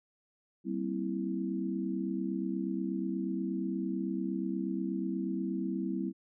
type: chord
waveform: sine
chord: C dominant seventh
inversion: second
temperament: equal with one note detuned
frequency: 193.08 / 233.1 / 261.6 / 329.6 Hz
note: G3 / Bb3 / C4 / E4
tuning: -26 / 0 / 0 / 0 cents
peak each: -35 / -40 / -37 / -36 dBFS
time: 0.64-6.13 s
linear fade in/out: 50 ms
effects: none